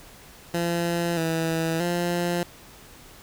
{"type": "tone with pitch steps", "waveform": "15% pulse", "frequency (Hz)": [171, 163.3, 174.2], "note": ["F3", "E3", "F3"], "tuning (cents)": [-36, -16, -4], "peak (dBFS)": -17, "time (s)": [0.54, 2.43], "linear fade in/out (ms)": 2, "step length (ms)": 630, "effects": ["pink hiss -48 dBFS RMS until 3.22 s"]}